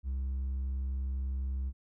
triangle tone with hard clipping, 66 Hz, C2, 16 cents sharp, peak -30 dBFS, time 0.03-1.73 s, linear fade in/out 50 ms, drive 1 dB, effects none

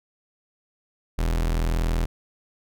40% pulse tone, 41.2 Hz, E1, in tune, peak -20 dBFS, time 1.18-2.06 s, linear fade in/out 10 ms, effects none

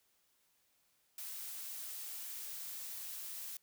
blue noise, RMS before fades -45 dBFS, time 1.18-3.57 s, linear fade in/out 2 ms, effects white hiss -75 dBFS RMS until 3.62 s

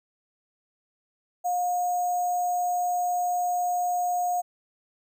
sine tone with sample-and-hold, 714 Hz, F5, 38 cents sharp, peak -23 dBFS, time 1.44-4.42 s, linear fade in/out 20 ms, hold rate 7350 Hz, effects none

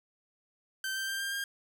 sawtooth tone with pitch steps, 1551 / 1565.4 / 1579.9 / 1594.6 / 1609.4 Hz, G6 / G6 / G6 / G6 / G6, -19 / -3 / +13 / +29 / +45 cents, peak -29 dBFS, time 0.84-1.44 s, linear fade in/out 2 ms, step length 120 ms, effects none

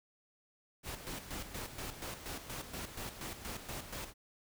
pink noise with tremolo, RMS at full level -42 dBFS, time 0.83-4.14 s, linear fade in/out 50 ms, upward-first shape square, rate 4.2 Hz, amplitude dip 60%, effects none

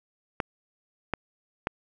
clicks, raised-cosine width 0.5 ms, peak -11 dBFS, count 3, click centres 0.402 / 1.137 / 1.671 s, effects none

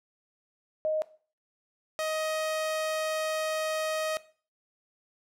sine / sawtooth tone pair in turn, 622 / 627.8 Hz, D#5 / D#5, -1 / +15 cents, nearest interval unison, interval 16 cents, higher second, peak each -25 dBFS, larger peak neither, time 0.85-1.02 / 1.99-4.17 s, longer second, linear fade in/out 0 ms, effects noise-tail reverb RT60 0.4 s tail -17 dB re dry + low-pass 12000 Hz 12 dB/octave

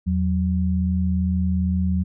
sine tone pair together, 82.3 / 184.76 Hz, E2 / F#3, -2 / -2 cents, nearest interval octave + major second, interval 1400 cents, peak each -21 dBFS, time 0.06-2.04 s, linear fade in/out 20 ms, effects none

